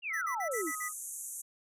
sine exponential sweep, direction down, 2888 to 272.2 Hz, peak -33 dBFS, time 0.02-0.72 s, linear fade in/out 50 ms
sine tone with pitch glide, 1319 to 1245 Hz, E6 to D#6, +1 to +1 cents, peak -39 dBFS, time 0.09-0.93 s, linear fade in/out 50 ms, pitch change -100 cents, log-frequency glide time 0.53-0.82 s
square tone bursts, 1975.5 Hz, B6, in tune, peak -37 dBFS, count 6, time 0.13-0.887 s, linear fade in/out 10 ms, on 87 ms, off 47 ms
white band-pass noise, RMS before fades -42 dBFS, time 0.51-1.42 s, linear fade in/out 10 ms, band 6300 to 12000 Hz, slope 96 dB/octave
effects none

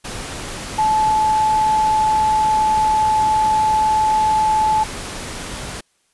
sine tone in noise, 865 Hz, A5, 30 cents flat, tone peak -13 dBFS, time 0.78-4.84 s, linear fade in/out 10 ms, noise pink, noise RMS -29 dBFS, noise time 0.04-5.81 s, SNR +13 dB, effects white hiss -63 dBFS RMS until 6.13 s + resampled to 24000 Hz

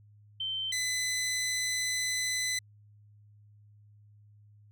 sine / 15% pulse tone pair in turn, 3103 / 2011 Hz, G7 / B6, -18 / +31 cents, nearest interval minor sixth, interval 751 cents, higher first, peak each -31 / -23 dBFS, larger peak second, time 0.4-0.72 / 0.72-2.59 s, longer second, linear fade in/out 5 ms, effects added 104 Hz sine -55 dBFS peak until 4.71 s

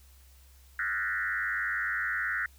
sine tone with frequency modulation, 1661.2 Hz, G#6, in tune, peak -28 dBFS, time 0.79-2.46 s, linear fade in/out 2 ms, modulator 99 Hz, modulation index 2.9, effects added 66 Hz sine -54 dBFS peak until 2.58 s + white hiss -62 dBFS RMS until 2.58 s

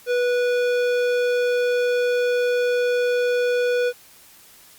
sine tone with tanh clipping, 490 Hz, B4, 14 cents flat, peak -20 dBFS, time 0.06-3.93 s, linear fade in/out 50 ms, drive 17 dB, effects white hiss -49 dBFS RMS until 4.78 s + Opus 48 kbps

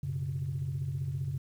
sine chord, F# suspended fourth, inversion none, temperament equal with one note detuned, 93.03 / 123.47 / 138.59 Hz, F#2 / B2 / C#3, +10 / 0 / 0 cents, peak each -37 / -38 / -32 dBFS, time 0.03-1.38 s, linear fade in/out 5 ms, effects tanh soft clip ceiling -25 dBFS + 10-bit

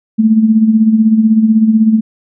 sine tone with tremolo, 220 Hz, A3, in tune, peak -3 dBFS, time 0.18-2.01 s, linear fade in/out 20 ms, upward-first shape sine, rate 16 Hz, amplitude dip 60%, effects none

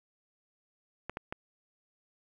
clicks, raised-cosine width 0.5 ms, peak -21 dBFS, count 3, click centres 1.096 / 1.171 / 1.325 s, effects 9-bit

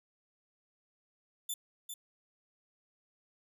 10% pulse tone with echo, 3520 Hz, A7, in tune, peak -27 dBFS, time 1.49-1.54 s, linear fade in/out 5 ms, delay 400 ms, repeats 1, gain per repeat -6 dB, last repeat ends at 1.94 s, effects none

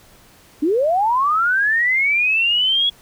sine linear sweep, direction up, 277.5 to 3368 Hz, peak -14 dBFS, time 0.62-2.9 s, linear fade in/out 10 ms, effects pink hiss -49 dBFS RMS until 3.01 s

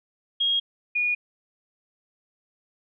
sine tone pair in turn, 3267 / 2447 Hz, G#7 / D#7, -29 / -29 cents, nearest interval perfect fourth, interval 500 cents, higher first, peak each -20 / -21 dBFS, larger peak first, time 0.4-0.6 / 0.95-1.15 s, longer neither, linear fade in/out 10 ms, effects none

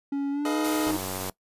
triangle tone with pitch glide, 280 to 308.9 Hz, C#4 to D#4, +18 to -12 cents, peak -23 dBFS, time 0.12-0.97 s, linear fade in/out 5 ms, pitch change +170 cents, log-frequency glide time 0.31-0.58 s
25% pulse chord, F half-diminished seventh, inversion first, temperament equal with one note detuned, 426 / 493.9 / 622.3 / 698.5 Hz, Ab4 / Cb5 / Eb5 / F5, +44 / 0 / 0 / 0 cents, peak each -28 / -32 / -29 / -33 dBFS, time 0.45-0.91 s, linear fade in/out 2 ms
white noise, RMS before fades -35 dBFS, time 0.64-1.3 s, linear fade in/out 5 ms
click train, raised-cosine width 1 ms, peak -20 dBFS, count 41, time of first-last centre 0.87-1.297 s, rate 93.7 Hz
effects noise-tail reverb RT60 0.1 s tail -21 dB re dry + resampled to 32000 Hz

